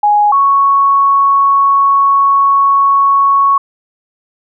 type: tone pair in turn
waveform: sine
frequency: 830.6 / 1109 Hz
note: G#5 / C#6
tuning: 0 / 0 cents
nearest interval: perfect fourth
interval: 500 cents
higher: second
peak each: -6 dBFS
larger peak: neither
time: 0.03-0.32 / 0.32-3.58 s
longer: second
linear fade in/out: 5 ms
effects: none

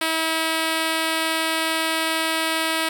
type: tone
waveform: 5% pulse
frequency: 322.3 Hz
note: E4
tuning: 39 cents flat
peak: -9 dBFS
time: 0.01-2.89 s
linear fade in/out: 5 ms
effects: none

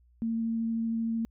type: tone with vibrato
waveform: sine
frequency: 227.3 Hz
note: A#3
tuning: 43 cents flat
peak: -27 dBFS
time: 0.22-1.25 s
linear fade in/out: 0 ms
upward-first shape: sine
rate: 13 Hz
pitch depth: 8 cents each way
effects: added 60 Hz sine -59 dBFS peak until 1.3 s

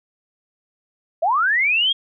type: linear sweep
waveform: sine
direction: up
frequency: 606 to 3300 Hz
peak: -15 dBFS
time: 1.22-1.93 s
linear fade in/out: 10 ms
effects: none

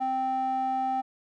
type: tone with band-pass filter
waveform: square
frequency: 260.8 Hz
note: C4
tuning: 5 cents flat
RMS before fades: -28 dBFS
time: 0-1.02 s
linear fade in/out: 20 ms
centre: 710 Hz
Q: 8.2
effects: none

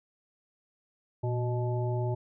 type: harmonic tone with a mistuned harmonic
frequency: 123.47 Hz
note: B2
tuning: in tune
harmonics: 1 / 3 / 5 / 7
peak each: -28 / -35 / -38 / -40 dBFS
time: 1.23-2.15 s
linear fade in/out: 10 ms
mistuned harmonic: 1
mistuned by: -77 cents
effects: none

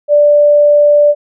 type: tone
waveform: sine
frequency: 587.3 Hz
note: D5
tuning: in tune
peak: -4 dBFS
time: 0.08-1.15 s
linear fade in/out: 50 ms
effects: none

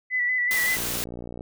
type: tone with vibrato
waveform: sine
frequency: 1983 Hz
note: B6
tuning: 7 cents sharp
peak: -21 dBFS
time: 0.1-0.78 s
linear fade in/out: 50 ms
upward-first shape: square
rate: 5.3 Hz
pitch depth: 25 cents each way
type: noise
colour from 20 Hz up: white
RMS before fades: -29 dBFS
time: 0.51-1.04 s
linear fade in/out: 0 ms
type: click train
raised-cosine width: 2 ms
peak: -23 dBFS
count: 39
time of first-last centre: 0.77-1.409 s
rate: 59.5 Hz
effects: none

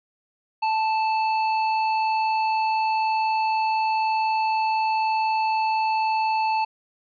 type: tone with hard clipping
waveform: triangle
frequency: 879 Hz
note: A5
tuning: 2 cents flat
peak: -22 dBFS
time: 0.62-6.65 s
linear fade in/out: 10 ms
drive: 15 dB
effects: resampled to 11025 Hz

